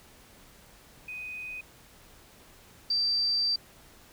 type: tone pair in turn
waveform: sine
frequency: 2498 / 4675 Hz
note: D#7 / D8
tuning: +6 / -9 cents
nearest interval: major seventh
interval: 1085 cents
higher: second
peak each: -36 / -24 dBFS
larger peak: second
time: 1.08-1.61 / 2.9-3.56 s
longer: second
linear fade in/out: 5 ms
effects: pink hiss -55 dBFS RMS until 4.12 s